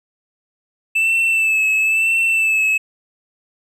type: tone with vibrato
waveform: triangle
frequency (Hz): 2637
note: E7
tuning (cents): 0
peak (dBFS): -12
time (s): 0.95-2.78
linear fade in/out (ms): 10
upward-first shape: sine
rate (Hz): 1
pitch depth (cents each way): 36
effects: none